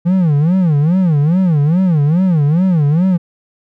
triangle tone with vibrato, 164.81 Hz, E3, in tune, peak -7 dBFS, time 0.05-3.18 s, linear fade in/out 20 ms, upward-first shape sine, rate 2.4 Hz, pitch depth 250 cents each way, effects none

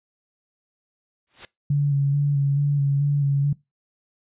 white noise with exponential growth, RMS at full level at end -32 dBFS, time 1.27-1.45 s, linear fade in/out 1 ms, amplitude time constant 37 ms
sine tone with vibrato, 141.8 Hz, C#3, 40 cents sharp, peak -17 dBFS, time 1.7-3.53 s, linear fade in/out 5 ms, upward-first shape square, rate 2.3 Hz, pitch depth 22 cents each way
effects noise-tail reverb RT60 0.2 s tail -22 dB re dry + resampled to 8000 Hz

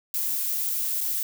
violet noise with dropouts, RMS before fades -27 dBFS, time 0.14-1.23 s, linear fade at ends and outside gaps 1 ms, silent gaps 1.007-1.011 s, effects none

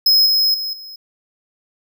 square tone with level steps, 5120 Hz, D#8, 49 cents sharp, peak -10 / -13 / -22 / -33 dBFS, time 0.06-0.96 s, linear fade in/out 5 ms, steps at 0.26 / 0.54 / 0.73 s, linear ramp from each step 2 ms, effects none

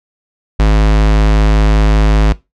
square tone, 52.6 Hz, G#1, 23 cents sharp, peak -7 dBFS, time 0.59-2.33 s, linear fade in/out 10 ms, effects noise-tail reverb RT60 0.2 s tail -18 dB re dry + low-pass 5000 Hz 12 dB/octave

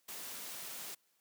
white noise, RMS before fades -45 dBFS, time 0.08-0.95 s, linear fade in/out 10 ms, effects white hiss -75 dBFS RMS until 1.2 s + high-pass 150 Hz 12 dB/octave

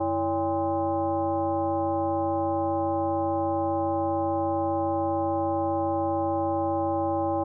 sine tone with frequency modulation, 566 Hz, C#5, 36 cents sharp, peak -23 dBFS, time 0-7.44 s, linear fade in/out 10 ms, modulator 237 Hz, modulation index 1.5, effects none

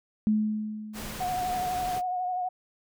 sine tone with exponential decay, 214.1 Hz, A3, 47 cents flat, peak -19 dBFS, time 0.27-1.65 s, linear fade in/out 0 ms, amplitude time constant 300 ms
pink noise, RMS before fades -38 dBFS, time 0.93-2.02 s, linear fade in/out 50 ms
sine tone with vibrato, 729 Hz, F#5, 26 cents flat, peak -27 dBFS, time 1.2-2.49 s, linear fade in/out 10 ms, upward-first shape sine, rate 12 Hz, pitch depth 30 cents each way
effects none

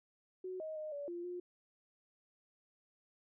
sine tone with pitch steps, 370.4 / 628 / 616 / 574 / 346.9 / 356 Hz, F#4 / D#5 / D#5 / D5 / F4 / F4, +2 / +16 / -17 / -40 / -12 / +33 cents, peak -40 dBFS, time 0.44-1.4 s, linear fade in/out 5 ms, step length 160 ms, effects none

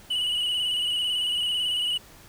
triangle tone with vibrato, 2937 Hz, F#7, 13 cents flat, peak -22 dBFS, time 0.1-1.98 s, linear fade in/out 10 ms, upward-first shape square, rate 18 Hz, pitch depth 32 cents each way, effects pink hiss -50 dBFS RMS until 2.28 s

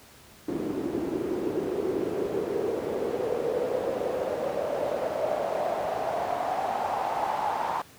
pink noise with band-pass filter sweep, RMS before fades -29 dBFS, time 0.48-7.82 s, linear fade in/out 5 ms, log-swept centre 310 to 890 Hz, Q 5.5, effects pink hiss -52 dBFS RMS until 7.98 s + high-pass 60 Hz 12 dB/octave

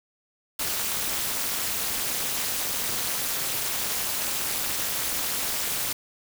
white noise with amplitude modulation, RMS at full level -24 dBFS, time 0.59-5.93 s, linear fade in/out 5 ms, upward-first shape sine, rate 260 Hz, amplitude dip 95%, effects none

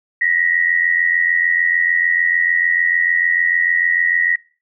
sine tone pair together, 1873.3 / 1960 Hz, A#6 / B6, +8 / -14 cents, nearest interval minor second, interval 78 cents, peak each -16 dBFS, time 0.21-4.36 s, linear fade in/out 5 ms, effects noise-tail reverb RT60 0.4 s tail -23 dB re dry

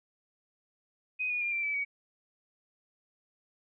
sine tone with pitch steps, 2505 / 2453 / 2403 / 2354 / 2305 / 2258 Hz, D#7 / D#7 / D7 / D7 / D7 / C#7, +11 / -25 / +39 / +3 / -33 / +31 cents, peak -29 dBFS, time 1.19-1.85 s, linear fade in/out 20 ms, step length 110 ms, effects none

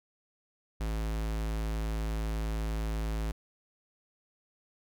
square tone, 54.2 Hz, A1, 25 cents flat, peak -31 dBFS, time 0.8-3.32 s, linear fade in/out 10 ms, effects none

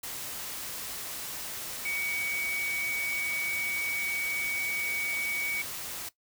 sine tone in noise, 2255 Hz, C#7, 29 cents sharp, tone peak -30 dBFS, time 1.85-5.62 s, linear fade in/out 5 ms, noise white, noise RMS -38 dBFS, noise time 0.03-6.09 s, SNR +5 dB, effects noise-tail reverb RT60 0.1 s tail -17 dB re dry

